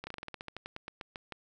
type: slowing click train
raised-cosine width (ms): 0.3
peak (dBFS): -24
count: 17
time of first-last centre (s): 0.04-1.323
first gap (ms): 30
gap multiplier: 1.12
effects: none